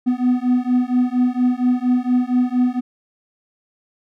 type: beating tone pair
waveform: triangle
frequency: 246.9 / 251.2 Hz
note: B3 / B3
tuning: 0 / +30 cents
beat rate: 4.3 Hz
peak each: -16 dBFS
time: 0.06-2.81 s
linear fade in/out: 20 ms
effects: none